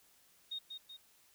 sine tone with echo, 3716 Hz, A#7, 6 cents flat, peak -38 dBFS, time 0.51-0.59 s, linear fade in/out 10 ms, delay 190 ms, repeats 2, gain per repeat -5 dB, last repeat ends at 0.97 s, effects white hiss -67 dBFS RMS until 1.34 s

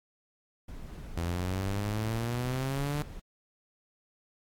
brown noise, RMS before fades -42 dBFS, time 0.68-3.2 s, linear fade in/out 5 ms
sawtooth exponential sweep, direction up, 83.5 to 149.4 Hz, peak -26 dBFS, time 1.17-3.02 s, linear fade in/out 0 ms
effects AAC 64 kbps

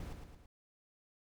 brown noise with echo, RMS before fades -44 dBFS, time 0-0.13 s, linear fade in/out 2 ms, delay 110 ms, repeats 3, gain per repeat -5 dB, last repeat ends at 0.46 s, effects none

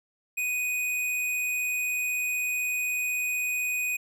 square tone, 2489 Hz, D#7, in tune, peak -27 dBFS, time 0.37-3.97 s, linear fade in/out 10 ms, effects none

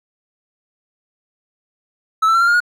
triangle tone with pitch steps, 1304 / 1330.6 / 1357.8 / 1385.5 / 1413.8 / 1442.7 Hz, E6 / E6 / F6 / F6 / F6 / F#6, -19 / +16 / -49 / -14 / +21 / -44 cents, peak -9 dBFS, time 2.22-2.604 s, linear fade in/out 10 ms, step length 64 ms, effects none

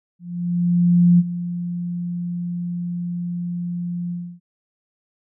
sine tone with ADSR envelope, 174.7 Hz, F3, 1 cent sharp, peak -9 dBFS, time 0.19-4.4 s, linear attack 1000 ms, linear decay 36 ms, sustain -14 dB, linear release 290 ms, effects none

